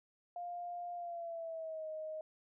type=tone with pitch glide; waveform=sine; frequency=702 to 625.4 Hz; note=F5 to D#5; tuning=+9 to +9 cents; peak=-40 dBFS; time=0.36-2.21 s; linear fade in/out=2 ms; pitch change=-200 cents; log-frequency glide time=0.95-1.88 s; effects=none